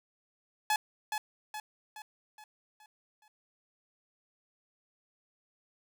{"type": "tone with echo", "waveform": "sawtooth", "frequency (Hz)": 853, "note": "G#5", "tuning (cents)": 46, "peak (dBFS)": -22, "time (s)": [0.7, 0.76], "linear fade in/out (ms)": 2, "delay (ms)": 420, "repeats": 6, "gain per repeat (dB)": -6, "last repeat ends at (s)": 3.28, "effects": []}